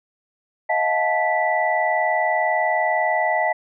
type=tone cluster; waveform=sine; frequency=631 / 711 / 871 / 1971 Hz; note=D#5 / F5 / A5 / B6; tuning=+24 / +31 / -18 / -4 cents; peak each=-23 dBFS; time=0.69-3.53 s; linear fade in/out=10 ms; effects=none